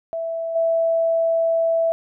sine tone with level steps, 660 Hz, E5, 2 cents sharp, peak -23 / -16 dBFS, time 0.13-1.92 s, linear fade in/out 0 ms, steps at 0.55 s, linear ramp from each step 10 ms, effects none

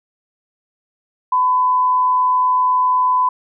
sine tone with frequency modulation, 1007 Hz, B5, 33 cents sharp, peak -12 dBFS, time 1.32-3.29 s, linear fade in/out 5 ms, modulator 108 Hz, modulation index 0.21, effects none

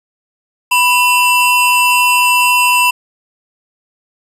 square tone pair together, 989.2 / 2701 Hz, B5 / E7, +3 / +42 cents, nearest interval octave + perfect fourth, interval 1739 cents, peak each -12 dBFS, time 0.71-2.91 s, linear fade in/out 10 ms, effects resampled to 32000 Hz + 8-bit

